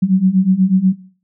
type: beating tone pair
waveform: sine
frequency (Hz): 183.4 / 191.6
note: F#3 / G3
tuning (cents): -15 / -39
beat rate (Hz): 8.2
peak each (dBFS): -13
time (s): 0.02-0.93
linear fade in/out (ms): 10
effects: noise-tail reverb RT60 0.5 s tail -18 dB re dry